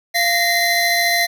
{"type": "tone cluster", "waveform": "square", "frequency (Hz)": [692, 1868, 2062, 4079], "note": ["F5", "A#6", "C7", "C8"], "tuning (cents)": [-16, 3, -26, -45], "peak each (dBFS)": -21, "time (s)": [0.14, 1.27], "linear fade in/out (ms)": 20, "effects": []}